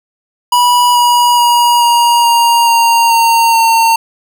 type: tone with pitch steps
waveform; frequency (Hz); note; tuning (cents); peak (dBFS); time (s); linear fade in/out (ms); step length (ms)
square; 976 / 966.5 / 957 / 947.7 / 938.4 / 929.2 / 920.2 / 911.2; B5 / B5 / A#5 / A#5 / A#5 / A#5 / A#5 / A#5; -21 / -38 / +45 / +28 / +11 / -6 / -23 / -40; -7; 0.52-3.96; 5; 430
effects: none